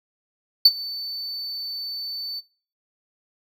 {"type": "tone with ADSR envelope", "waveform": "triangle", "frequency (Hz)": 4519, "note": "C#8", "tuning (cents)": 33, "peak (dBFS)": -5, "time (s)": [0.65, 2.41], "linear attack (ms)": 5, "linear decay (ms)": 41, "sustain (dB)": -23, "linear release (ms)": 26, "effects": ["noise-tail reverb RT60 0.4 s tail -23 dB re dry"]}